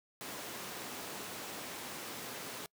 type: high-pass noise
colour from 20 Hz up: pink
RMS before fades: -44 dBFS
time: 0.21-2.66 s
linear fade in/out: 0 ms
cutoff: 230 Hz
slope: 12 dB/octave
effects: noise-tail reverb RT60 0.1 s tail -26 dB re dry